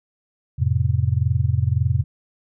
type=chord; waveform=sine; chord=F major; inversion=none; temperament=just; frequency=87.31 / 109.13 / 130.96 Hz; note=F2 / A2 / C3; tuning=0 / -14 / +2 cents; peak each=-21 dBFS; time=0.58-2.04 s; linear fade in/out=20 ms; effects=none